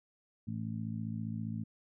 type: harmonic tone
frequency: 55 Hz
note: A1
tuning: in tune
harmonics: 2 / 3 / 4 / 5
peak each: -39 / -42 / -39 / -49 dBFS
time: 0.47-1.64 s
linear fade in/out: 10 ms
effects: none